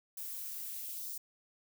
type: noise with high-pass filter sweep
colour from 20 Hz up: violet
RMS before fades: -42 dBFS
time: 0.17-1.18 s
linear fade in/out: 5 ms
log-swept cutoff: 380 to 5600 Hz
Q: 1.2
effects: none